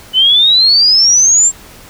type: exponential sweep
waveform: sine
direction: up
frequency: 2984 to 7510 Hz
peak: -5 dBFS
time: 0.13-1.52 s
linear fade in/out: 50 ms
effects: pink hiss -37 dBFS RMS until 1.89 s